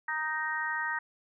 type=harmonic tone; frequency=311.1 Hz; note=D#4; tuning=in tune; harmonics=3 / 4 / 5 / 6; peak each=-36 / -39 / -35 / -33 dBFS; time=0.08-0.99 s; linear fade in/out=5 ms; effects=none